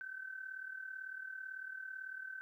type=tone with amplitude modulation; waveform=sine; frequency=1536 Hz; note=G6; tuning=36 cents flat; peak=-40 dBFS; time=0.01-2.41 s; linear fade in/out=0 ms; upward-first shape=sine; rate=38 Hz; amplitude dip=70%; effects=13-bit